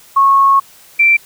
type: tone pair in turn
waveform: sine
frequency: 1097 / 2347 Hz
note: C#6 / D7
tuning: -18 / -2 cents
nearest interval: octave + minor second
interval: 1316 cents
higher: second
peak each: -6 dBFS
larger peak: neither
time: 0.16-0.6 / 0.99-1.17 s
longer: first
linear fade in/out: 10 ms
effects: white hiss -43 dBFS RMS until 1.25 s